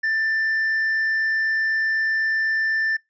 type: tone with tanh clipping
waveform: triangle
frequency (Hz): 1776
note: A6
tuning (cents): +16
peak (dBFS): -20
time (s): 0.03-2.97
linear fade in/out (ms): 10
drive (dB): 7
effects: noise-tail reverb RT60 0.2 s tail -25 dB re dry + resampled to 16000 Hz